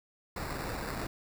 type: noise with sample-and-hold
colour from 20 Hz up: pink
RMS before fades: -37 dBFS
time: 0.36-1.07 s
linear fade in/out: 5 ms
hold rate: 3150 Hz
effects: none